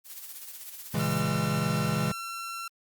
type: noise with tremolo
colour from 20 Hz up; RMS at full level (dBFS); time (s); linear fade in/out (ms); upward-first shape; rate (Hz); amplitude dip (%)
blue; -40; 0.04-1.24; 50; sine; 16; 55
type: chord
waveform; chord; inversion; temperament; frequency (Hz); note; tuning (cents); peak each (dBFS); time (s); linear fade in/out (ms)
square; A# half-diminished seventh; none; equal; 116.54 / 138.59 / 164.81 / 207.7; A#2 / C#3 / E3 / G#3; 0 / 0 / 0 / 0; -35 / -32 / -31 / -32; 0.94-2.12; 5
type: tone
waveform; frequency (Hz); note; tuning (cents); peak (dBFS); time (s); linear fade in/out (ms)
sawtooth; 1355; E6; +47; -31; 0.99-2.68; 5
effects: Opus 48 kbps